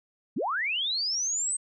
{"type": "linear sweep", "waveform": "sine", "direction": "up", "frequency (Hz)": [149.6, 8360], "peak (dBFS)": -26, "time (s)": [0.36, 1.57], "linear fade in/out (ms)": 10, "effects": []}